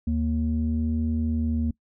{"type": "tone pair together", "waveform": "sine", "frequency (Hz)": [77.87, 233.1], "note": ["D#2", "A#3"], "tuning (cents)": [2, 0], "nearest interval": "octave + perfect fifth", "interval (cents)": 1898, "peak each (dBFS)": -24, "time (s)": [0.07, 1.71], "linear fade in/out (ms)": 5, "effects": ["noise-tail reverb RT60 0.1 s tail -23 dB re dry", "tanh soft clip ceiling -16 dBFS"]}